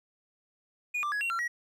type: tone with pitch steps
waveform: triangle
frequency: 2451 / 1181 / 1675 / 2742 / 1363 / 1911 Hz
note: D#7 / D6 / G#6 / F7 / F6 / A#6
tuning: -27 / +9 / +14 / -32 / -43 / +43 cents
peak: -27 dBFS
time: 0.94-1.48 s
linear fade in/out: 10 ms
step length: 90 ms
effects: none